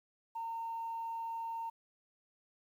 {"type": "tone", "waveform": "sine", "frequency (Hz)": 914, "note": "A#5", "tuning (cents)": -34, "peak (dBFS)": -36, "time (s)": [0.35, 1.7], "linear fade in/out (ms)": 10, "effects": ["tanh soft clip ceiling -33 dBFS", "11-bit"]}